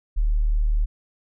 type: tone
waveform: sine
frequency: 37.83 Hz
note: D#1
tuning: 48 cents flat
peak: -17 dBFS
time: 0.16-0.86 s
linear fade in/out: 20 ms
effects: none